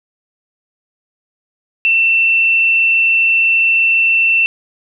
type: tone with frequency modulation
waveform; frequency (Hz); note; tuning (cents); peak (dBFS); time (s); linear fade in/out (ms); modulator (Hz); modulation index
sine; 2687; E7; +33; -9; 1.85-4.46; 0; 86.9; 0.27
effects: none